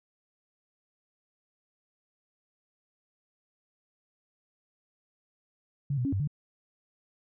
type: tone with pitch steps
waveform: sine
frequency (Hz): 141.1 / 123.4 / 276.9 / 97.5 / 146.4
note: C#3 / B2 / C#4 / G2 / D3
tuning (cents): +31 / -1 / -2 / -9 / -5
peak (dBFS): -26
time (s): 5.9-6.275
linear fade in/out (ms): 5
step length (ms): 75
effects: none